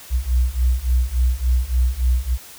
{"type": "beating tone pair", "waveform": "sine", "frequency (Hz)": [60.2, 63.7], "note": ["B1", "C2"], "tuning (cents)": [-44, -46], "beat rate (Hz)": 3.5, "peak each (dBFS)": [-19, -18], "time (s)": [0.1, 2.38], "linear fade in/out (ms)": 50, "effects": ["white hiss -41 dBFS RMS until 2.58 s"]}